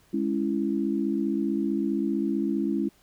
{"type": "chord", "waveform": "sine", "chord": "C# minor", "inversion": "second", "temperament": "just", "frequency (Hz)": [207.9, 277.2, 332.6], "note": ["G#3", "C#4", "E4"], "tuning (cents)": [2, 0, 16], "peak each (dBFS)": -28, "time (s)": [0.13, 2.89], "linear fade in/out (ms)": 10, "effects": ["pink hiss -61 dBFS RMS until 3.02 s"]}